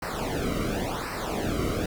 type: noise with flanger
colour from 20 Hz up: brown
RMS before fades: -29 dBFS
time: 0.02-1.86 s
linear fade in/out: 5 ms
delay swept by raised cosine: 0.29 to 1.19 ms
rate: 0.92 Hz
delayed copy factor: -0.9
effects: none